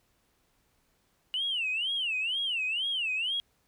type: tone with vibrato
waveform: sine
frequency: 2873 Hz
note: F7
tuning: 48 cents sharp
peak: -27 dBFS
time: 1.34-3.4 s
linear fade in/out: 0 ms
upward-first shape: sine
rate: 2.1 Hz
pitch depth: 240 cents each way
effects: tanh soft clip ceiling -23 dBFS + pink hiss -71 dBFS RMS until 3.67 s